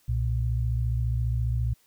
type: tone pair together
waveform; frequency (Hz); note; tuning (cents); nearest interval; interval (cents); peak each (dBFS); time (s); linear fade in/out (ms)
sine; 63.31 / 118; B1 / A#2; +44 / +22; major seventh; 1078; -26; 0.08-1.74; 10
effects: white hiss -64 dBFS RMS until 1.86 s